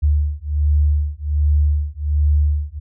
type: beating tone pair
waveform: sine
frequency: 73.42 / 74.72 Hz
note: D2 / D2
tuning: 0 / +30 cents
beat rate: 1.3 Hz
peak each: -17 dBFS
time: 0.02-2.8 s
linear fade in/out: 20 ms
effects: none